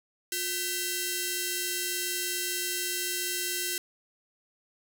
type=ring-modulated tone; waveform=5% pulse; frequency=1174.7 Hz; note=D6; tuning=in tune; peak=-14 dBFS; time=0.32-3.78 s; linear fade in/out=2 ms; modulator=817 Hz; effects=none